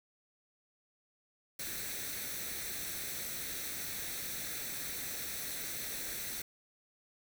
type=noise with comb filter; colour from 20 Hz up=white; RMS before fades=-40 dBFS; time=1.59-6.42 s; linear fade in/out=5 ms; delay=0.5 ms; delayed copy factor=+0.6; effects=none